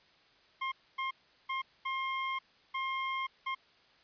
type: tone bursts at uneven times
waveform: 25% pulse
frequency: 1064 Hz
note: C6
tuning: 29 cents sharp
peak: -29 dBFS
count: 6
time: 0.61-0.72 / 0.98-1.11 / 1.49-1.62 / 1.85-2.39 / 2.74-3.27 / 3.46-3.55 s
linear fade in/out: 10 ms
effects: white hiss -64 dBFS RMS until 4.03 s + resampled to 11025 Hz